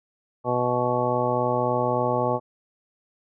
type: harmonic tone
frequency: 123.47 Hz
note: B2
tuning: in tune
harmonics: 1 / 2 / 3 / 4 / 5 / 6 / 7 / 9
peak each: -30 / -31 / -30 / -27 / -27 / -34 / -27 / -30 dBFS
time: 0.44-2.4 s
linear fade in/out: 50 ms
effects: none